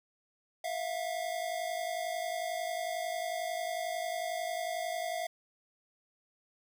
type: tone pair together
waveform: square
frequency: 658 / 709.1 Hz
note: E5 / F5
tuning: -3 / +26 cents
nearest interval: minor second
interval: 129 cents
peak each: -37 / -37 dBFS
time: 0.64-5.27 s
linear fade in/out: 5 ms
effects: none